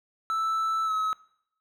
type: tone with pitch glide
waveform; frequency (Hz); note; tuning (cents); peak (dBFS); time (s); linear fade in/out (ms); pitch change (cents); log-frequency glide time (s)
triangle; 1318.5 to 1284.7; E6 to E6; 0 to -45; -23; 0.3-1.13; 0; -45; 0.85-0.92
effects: noise-tail reverb RT60 0.7 s tail -20 dB re dry